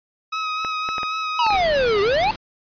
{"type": "tone with vibrato", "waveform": "sawtooth", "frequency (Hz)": 1272, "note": "D#6", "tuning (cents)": 38, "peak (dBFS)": -19, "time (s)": [0.32, 1.57], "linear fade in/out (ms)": 10, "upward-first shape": "sine", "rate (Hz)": 3.8, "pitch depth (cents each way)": 22}
{"type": "clicks", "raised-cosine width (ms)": 0.5, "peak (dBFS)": -14, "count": 6, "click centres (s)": [0.648, 0.889, 0.982, 1.032, 1.466, 1.505]}
{"type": "exponential two-way sweep", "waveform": "square", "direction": "down then up", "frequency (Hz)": [996, 388, 903], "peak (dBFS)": -17, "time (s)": [1.39, 2.31], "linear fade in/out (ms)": 2, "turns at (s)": 2.01}
{"type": "noise", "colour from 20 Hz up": "pink", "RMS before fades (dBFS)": -31, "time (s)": [1.52, 2.36], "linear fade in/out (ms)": 5}
{"effects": ["resampled to 11025 Hz"]}